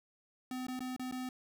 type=tone with dropouts; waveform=square; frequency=254.8 Hz; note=C4; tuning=46 cents flat; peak=-38 dBFS; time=0.51-1.29 s; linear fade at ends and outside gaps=2 ms; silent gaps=0.668-0.683 / 0.793-0.805 / 0.964-0.995 / 1.113-1.123 s; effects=none